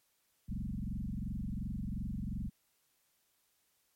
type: tone with frequency modulation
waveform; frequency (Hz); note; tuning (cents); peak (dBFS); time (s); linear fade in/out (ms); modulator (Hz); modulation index
sine; 124.4; B2; +13; -35; 0.48-2.5; 20; 22.8; 4.5
effects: white hiss -75 dBFS RMS until 3.95 s + MP3 64 kbps

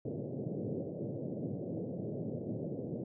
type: band-pass noise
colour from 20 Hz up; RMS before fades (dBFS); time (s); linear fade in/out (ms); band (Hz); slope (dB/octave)
pink; -39; 0.05-3.04; 5; 110 to 580; 48
effects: none

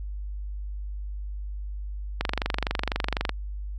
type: click train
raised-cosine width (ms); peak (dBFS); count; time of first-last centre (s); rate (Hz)
0.3; -9; 27; 2.21-3.293; 24
effects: added 50 Hz sine -31 dBFS peak until 3.78 s

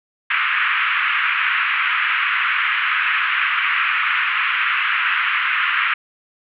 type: band-pass noise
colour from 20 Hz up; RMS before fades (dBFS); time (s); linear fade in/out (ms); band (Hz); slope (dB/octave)
pink; -19; 0.3-5.94; 5; 1200 to 2800; 48
effects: none

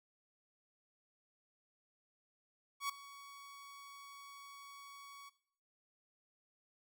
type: tone with ADSR envelope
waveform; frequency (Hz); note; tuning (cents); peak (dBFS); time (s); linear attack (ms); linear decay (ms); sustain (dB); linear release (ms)
sawtooth; 1122; C#6; +21; -30; 2.8-5.3; 93; 6; -18; 19
effects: noise-tail reverb RT60 0.6 s tail -17 dB re dry

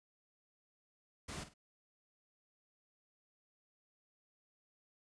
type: noise with echo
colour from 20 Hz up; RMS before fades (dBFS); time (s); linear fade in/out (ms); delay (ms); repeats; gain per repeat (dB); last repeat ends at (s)
pink; -45; 1.28-1.44; 10; 50; 2; -11; 1.54
effects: resampled to 22050 Hz

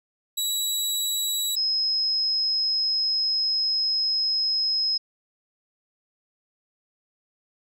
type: tone pair in turn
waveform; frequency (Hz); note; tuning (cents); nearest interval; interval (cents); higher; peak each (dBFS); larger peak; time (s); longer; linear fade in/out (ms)
20% pulse / sine; 3897 / 5125; B7 / E8; -24 / -50; perfect fourth; 474; second; -18 / -21; first; 0.37-1.56 / 1.56-4.98; second; 10
effects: none

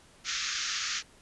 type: band-pass noise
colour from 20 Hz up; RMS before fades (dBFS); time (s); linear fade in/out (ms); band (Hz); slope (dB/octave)
white; -33; 0.24-1.03; 50; 1200 to 6800; 96
effects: pink hiss -58 dBFS RMS until 1.21 s + resampled to 24000 Hz

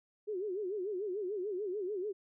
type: tone with vibrato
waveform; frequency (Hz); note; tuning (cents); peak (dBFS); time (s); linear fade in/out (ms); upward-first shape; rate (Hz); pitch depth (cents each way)
sine; 392; G4; 0; -34; 0.27-2.13; 20; sine; 6.8; 170
effects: none

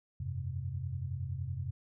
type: chord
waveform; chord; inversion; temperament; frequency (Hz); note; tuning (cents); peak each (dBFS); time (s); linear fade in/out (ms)
sine; F suspended second; none; equal; 87.31 / 98 / 130.81; F2 / G2 / C3; 0 / 0 / 0; -39 / -40 / -38; 0.2-1.71; 5
effects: none

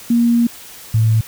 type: tone pair in turn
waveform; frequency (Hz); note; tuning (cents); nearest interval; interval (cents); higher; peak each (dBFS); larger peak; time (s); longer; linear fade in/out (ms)
sine; 235.5 / 111.14; A#3 / A2; +18 / +18; octave + minor second; 1300; first; -10; neither; 0.1-0.47 / 0.94-1.21; first; 5
effects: white hiss -37 dBFS RMS until 1.27 s

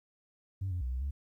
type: tone with pitch steps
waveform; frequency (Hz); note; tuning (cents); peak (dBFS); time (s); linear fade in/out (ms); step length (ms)
sine; 96.1 / 88.6 / 62.4 / 63.5 / 69.8; G2 / F2 / B1 / B1 / C#2; -34 / +25 / +19 / +49 / +13; -30; 0.61-1.11; 10; 100
effects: tanh soft clip ceiling -29 dBFS + 12-bit

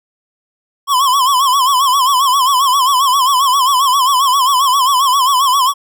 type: tone with vibrato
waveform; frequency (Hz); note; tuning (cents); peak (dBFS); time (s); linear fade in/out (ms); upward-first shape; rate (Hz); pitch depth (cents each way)
square; 1064; C6; +29; -10; 0.87-5.74; 50; sine; 7.5; 120
effects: none

